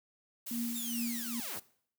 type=noise; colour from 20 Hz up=blue; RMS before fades=-41 dBFS; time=0.46-1.6 s; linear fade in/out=10 ms
type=tone with tremolo; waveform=sine; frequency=235.3 Hz; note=A#3; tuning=16 cents sharp; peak=-32 dBFS; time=0.51-1.4 s; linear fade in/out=2 ms; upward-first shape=triangle; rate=2.4 Hz; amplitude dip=75%
type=linear sweep; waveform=5% pulse; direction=down; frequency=3750 to 40.96 Hz; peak=-32 dBFS; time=0.75-1.59 s; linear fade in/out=10 ms
effects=noise-tail reverb RT60 0.6 s tail -20 dB re dry